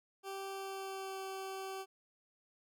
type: tone with pitch glide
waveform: 20% pulse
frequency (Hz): 389.3 to 384.2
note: G4 to G4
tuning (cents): -12 to -35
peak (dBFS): -36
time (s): 0.23-1.86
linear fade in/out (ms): 50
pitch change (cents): -23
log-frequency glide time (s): 0.49-1.21
effects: none